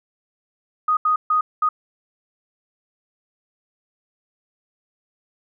sine tone bursts at uneven times, 1244.5 Hz, D#6, in tune, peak -15 dBFS, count 4, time 0.88-0.97 / 1.05-1.16 / 1.3-1.41 / 1.62-1.69 s, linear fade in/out 5 ms, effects none

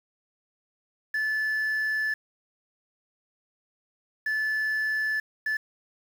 sine tone bursts at uneven times, 1738 Hz, A6, 22 cents flat, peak -22 dBFS, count 3, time 1.14-2.14 / 4.26-5.2 / 5.46-5.57 s, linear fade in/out 5 ms, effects tanh soft clip ceiling -23 dBFS + 8-bit

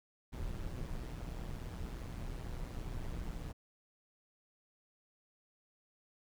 brown noise with amplitude modulation, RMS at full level -39 dBFS, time 0.32-3.53 s, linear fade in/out 20 ms, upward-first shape sine, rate 122 Hz, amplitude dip 60%, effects none

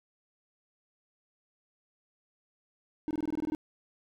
triangle tone bursts, 307.3 Hz, D#4, 21 cents flat, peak -27 dBFS, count 10, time 3.08-3.549 s, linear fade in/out 0 ms, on 28 ms, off 21 ms, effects none

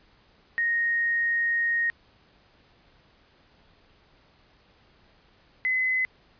sine tone pair in turn, 1864.7 / 2030 Hz, A#6 / B6, 0 / +47 cents, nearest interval minor second, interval 147 cents, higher second, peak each -22 dBFS, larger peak neither, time 0.58-1.9 / 5.65-6.05 s, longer first, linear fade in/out 0 ms, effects pink hiss -60 dBFS RMS until 6.39 s + resampled to 11025 Hz

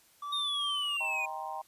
triangle tone with tremolo, 1159 Hz, D6, 23 cents flat, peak -33 dBFS, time 0.22-0.97 s, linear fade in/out 5 ms, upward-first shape triangle, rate 2.7 Hz, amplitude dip 50%
triangle exponential sweep, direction down, 3723 to 2438 Hz, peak -29 dBFS, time 0.32-1.26 s, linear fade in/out 10 ms
sine chord, C minor seventh, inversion first, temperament just, 627.9 / 784.9 / 941.9 / 1046.5 Hz, Eb5 / G5 / Bb5 / C6, +16 / +2 / +18 / 0 cents, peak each -45 / -39 / -40 / -43 dBFS, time 1-1.62 s, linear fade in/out 10 ms
effects white hiss -63 dBFS RMS until 1.67 s + resampled to 32000 Hz

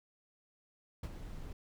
brown noise with ADSR envelope, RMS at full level -36 dBFS, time 1.03-1.53 s, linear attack 6 ms, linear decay 43 ms, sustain -9 dB, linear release 6 ms, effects none

